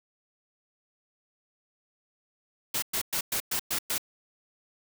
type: noise bursts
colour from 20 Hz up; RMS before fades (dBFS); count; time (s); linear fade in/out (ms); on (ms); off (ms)
white; -29; 7; 2.74-3.981; 5; 83; 110
effects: none